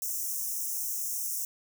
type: high-pass noise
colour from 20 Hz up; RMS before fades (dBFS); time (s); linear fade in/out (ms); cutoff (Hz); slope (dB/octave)
white; -33; 0.02-1.45; 2; 5500; 96
effects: none